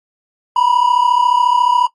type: tone pair together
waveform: triangle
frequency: 953.6 / 987.8 Hz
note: A#5 / B5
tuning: +39 / 0 cents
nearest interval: minor second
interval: 61 cents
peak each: -11 dBFS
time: 0.56-1.87 s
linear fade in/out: 5 ms
effects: noise-tail reverb RT60 0.1 s tail -17 dB re dry + MP3 48 kbps